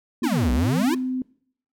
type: tone with pitch glide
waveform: sine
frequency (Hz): 240.8 to 256.6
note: B3 to C4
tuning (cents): -44 to -34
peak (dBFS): -23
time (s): 0.22-1.22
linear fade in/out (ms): 2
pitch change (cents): +110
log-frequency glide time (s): 0.44-0.68
type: exponential two-way sweep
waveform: square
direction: down then up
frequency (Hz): 370 to 58 to 370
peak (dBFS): -21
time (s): 0.23-0.95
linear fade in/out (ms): 10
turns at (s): 0.52
effects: noise-tail reverb RT60 0.6 s tail -21 dB re dry